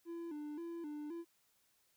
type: tone with vibrato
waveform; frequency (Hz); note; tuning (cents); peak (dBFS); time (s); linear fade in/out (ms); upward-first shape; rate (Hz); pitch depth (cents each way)
triangle; 316.9; D#4; +32; -40; 0.05-1.25; 50; square; 1.9; 110
effects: white hiss -75 dBFS RMS until 1.96 s